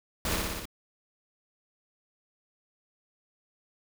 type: noise with echo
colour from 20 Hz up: pink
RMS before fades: -30 dBFS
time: 0.25-0.36 s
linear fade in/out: 2 ms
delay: 59 ms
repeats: 5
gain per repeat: -2 dB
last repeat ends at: 0.655 s
effects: none